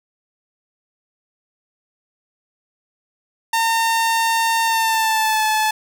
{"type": "tone with pitch glide", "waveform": "sawtooth", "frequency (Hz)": [910, 865.4], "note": ["A#5", "A5"], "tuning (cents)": [-42, -29], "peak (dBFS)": -12, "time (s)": [3.53, 5.71], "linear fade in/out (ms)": 5, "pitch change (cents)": -87, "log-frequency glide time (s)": [4.64, 5.44], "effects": []}